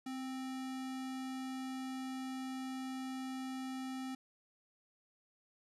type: tone with sample-and-hold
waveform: sine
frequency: 260.3 Hz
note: C4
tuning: 9 cents flat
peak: -39 dBFS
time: 0.06-4.15 s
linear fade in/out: 5 ms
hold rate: 1050 Hz
effects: low-pass 10000 Hz 12 dB/octave